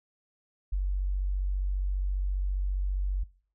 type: tone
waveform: sine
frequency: 47.42 Hz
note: F#1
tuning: 43 cents sharp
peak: -25 dBFS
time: 0.72-3.24 s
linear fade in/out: 10 ms
effects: noise-tail reverb RT60 0.5 s tail -23 dB re dry